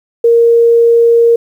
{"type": "tone", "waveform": "sine", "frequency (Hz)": 466.2, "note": "A#4", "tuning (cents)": 0, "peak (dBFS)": -4, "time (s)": [0.24, 1.36], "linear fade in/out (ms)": 5, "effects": ["7-bit"]}